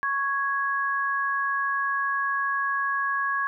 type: tone pair together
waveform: sine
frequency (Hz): 1108.7 / 1661.2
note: C#6 / G#6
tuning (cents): 0 / 0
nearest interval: perfect fifth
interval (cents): 700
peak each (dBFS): -26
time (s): 0.03-3.47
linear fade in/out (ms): 0
effects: none